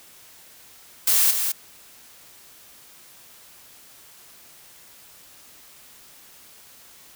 blue noise with echo, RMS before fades -18 dBFS, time 1.07-1.31 s, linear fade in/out 5 ms, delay 210 ms, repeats 1, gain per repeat -6 dB, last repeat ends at 1.52 s, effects white hiss -49 dBFS RMS until 7.15 s

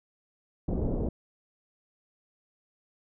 pink low-pass noise, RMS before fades -29 dBFS, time 0.68-1.09 s, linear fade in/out 5 ms, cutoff 560 Hz, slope 24 dB/octave, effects none

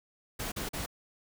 pink noise bursts, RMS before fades -36 dBFS, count 3, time 0.39-0.862 s, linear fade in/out 10 ms, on 130 ms, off 41 ms, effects none

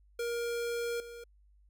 square tone with level steps, 471.3 Hz, A#4, 19 cents sharp, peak -33 / -45 dBFS, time 0.19-1.24 s, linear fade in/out 5 ms, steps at 1 s, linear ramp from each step 2 ms, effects added 50 Hz sine -60 dBFS peak until 1.69 s

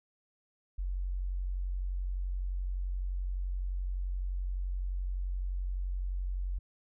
sine tone, 45.83 Hz, F#1, 16 cents flat, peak -31 dBFS, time 0.78-6.59 s, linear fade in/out 10 ms, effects none

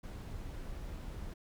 brown noise, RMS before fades -43 dBFS, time 0.03-1.34 s, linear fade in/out 10 ms, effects none

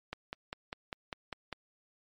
click train, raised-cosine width 0.3 ms, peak -21 dBFS, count 8, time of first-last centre 0.13-1.527 s, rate 5.01 Hz, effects MP3 48 kbps

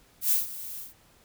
violet noise with ADSR envelope, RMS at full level -22 dBFS, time 0.21-0.94 s, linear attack 100 ms, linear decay 150 ms, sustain -16 dB, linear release 150 ms, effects pink hiss -60 dBFS RMS until 1.24 s

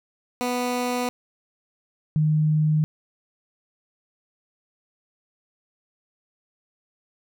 15% pulse / sine tone pair in turn, 246.9 / 153.84 Hz, B3 / D#3, 0 / -19 cents, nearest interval minor sixth, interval 819 cents, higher first, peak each -17 dBFS, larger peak neither, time 0.41-1.09 / 2.16-2.84 s, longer neither, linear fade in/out 0 ms, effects none

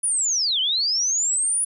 sine linear two-way sweep, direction down then up, 9950 to 2960 to 9950 Hz, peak -19 dBFS, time 0.03-1.65 s, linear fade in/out 10 ms, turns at 0.6 s, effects none

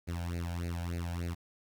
sawtooth tone with flanger, 86 Hz, F2, 26 cents flat, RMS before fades -36 dBFS, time 0.07-1.35 s, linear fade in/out 20 ms, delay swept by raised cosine 0.44 to 1.33 ms, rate 3.4 Hz, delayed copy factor +1, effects 10-bit

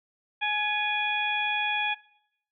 harmonic tone with a mistuned harmonic, 840 Hz, G#5, 19 cents sharp, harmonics 1 / 2 / 3 / 4, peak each -30 / -31 / -27 / -33 dBFS, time 0.41-1.95 s, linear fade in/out 20 ms, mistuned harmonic 3, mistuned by -40 cents, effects noise-tail reverb RT60 0.7 s tail -19 dB re dry

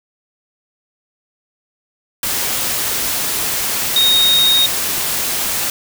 sine tone in noise, 3729 Hz, A#7, in tune, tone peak -10 dBFS, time 3.96-4.66 s, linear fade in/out 2 ms, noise white, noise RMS -19 dBFS, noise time 2.23-5.7 s, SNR +6 dB, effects none

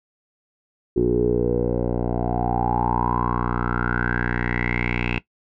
10% pulse tone with low-pass filter sweep, 60 Hz, B1, 49 cents flat, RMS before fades -22 dBFS, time 0.96-5.19 s, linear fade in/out 10 ms, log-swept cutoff 370 to 2600 Hz, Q 8.3, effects noise-tail reverb RT60 0.1 s tail -18 dB re dry

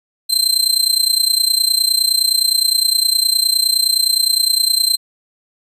sawtooth tone with amplitude modulation, 4117 Hz, C8, 29 cents flat, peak -6 dBFS, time 0.29-4.97 s, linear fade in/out 20 ms, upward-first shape sine, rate 29.7 Hz, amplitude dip 85%, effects resampled to 32000 Hz

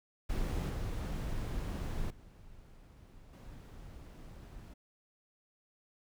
brown noise with level steps, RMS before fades -34 / -37 / -55 / -49 dBFS, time 0.29-4.74 s, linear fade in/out 10 ms, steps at 0.69 / 2.1 / 3.33 s, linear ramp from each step 5 ms, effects none

